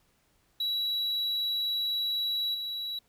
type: tone with level steps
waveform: triangle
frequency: 3908 Hz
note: B7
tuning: 19 cents flat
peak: -26 / -31 dBFS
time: 0.6-2.99 s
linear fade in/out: 5 ms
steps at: 2.54 s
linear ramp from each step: 10 ms
effects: pink hiss -69 dBFS RMS until 3.08 s